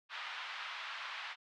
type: band-pass noise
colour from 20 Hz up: pink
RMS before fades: -44 dBFS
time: 0.09-1.36 s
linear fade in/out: 50 ms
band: 1000 to 3700 Hz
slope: 24 dB/octave
effects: none